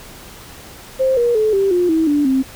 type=tone with pitch steps; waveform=sine; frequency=526 / 476.8 / 432.2 / 391.8 / 355.1 / 321.9 / 291.8 / 264.5 Hz; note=C5 / A#4 / A4 / G4 / F4 / E4 / D4 / C4; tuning=+9 / +39 / -31 / -1 / +29 / -41 / -11 / +19 cents; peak=-12 dBFS; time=0.99-2.43 s; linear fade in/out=20 ms; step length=180 ms; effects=pink hiss -38 dBFS RMS until 2.55 s